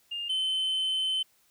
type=tone pair in turn; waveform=sine; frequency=2815 / 3064 Hz; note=F7 / G7; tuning=+13 / -40 cents; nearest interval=minor second; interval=147 cents; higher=second; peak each=-31 / -23 dBFS; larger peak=second; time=0.11-0.29 / 0.29-1.23 s; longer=second; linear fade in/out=10 ms; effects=tanh soft clip ceiling -25 dBFS + white hiss -66 dBFS RMS until 1.5 s